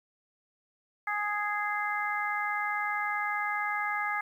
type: harmonic tone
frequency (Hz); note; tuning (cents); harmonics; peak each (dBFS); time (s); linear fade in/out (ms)
415.3; G#4; 0; 2 / 3 / 4 / 5; -34 / -34 / -34 / -34; 1.07-4.21; 5
effects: 10-bit